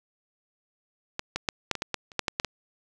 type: clicks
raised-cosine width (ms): 0.2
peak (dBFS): -12 / -11 / -7 / -7 / -15 / -11 / -10 / -29 / -7 / -8 / -8 / -11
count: 12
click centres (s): 1.194 / 1.36 / 1.488 / 1.713 / 1.753 / 1.821 / 1.943 / 2.118 / 2.193 / 2.282 / 2.399 / 2.447
effects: none